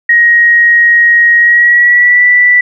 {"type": "tone with pitch glide", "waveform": "sine", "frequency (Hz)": [1884, 1968.5], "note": ["A#6", "B6"], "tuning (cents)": [18, -6], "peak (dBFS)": -3, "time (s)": [0.09, 2.61], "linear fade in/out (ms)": 5, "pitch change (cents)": 76, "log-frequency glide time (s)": [1.37, 2.24], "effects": []}